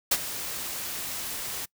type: noise with ADSR envelope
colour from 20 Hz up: white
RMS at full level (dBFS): -20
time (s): 0.11-1.66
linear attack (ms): 10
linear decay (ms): 45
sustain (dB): -14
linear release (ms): 15
effects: noise-tail reverb RT60 0.1 s tail -24 dB re dry